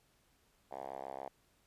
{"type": "tone with band-pass filter", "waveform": "5% pulse", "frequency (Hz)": 67.2, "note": "C2", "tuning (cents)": 47, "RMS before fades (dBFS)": -45, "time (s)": [0.71, 1.29], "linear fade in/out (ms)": 5, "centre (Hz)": 740, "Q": 2.8, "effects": ["pink hiss -72 dBFS RMS until 1.66 s", "resampled to 32000 Hz"]}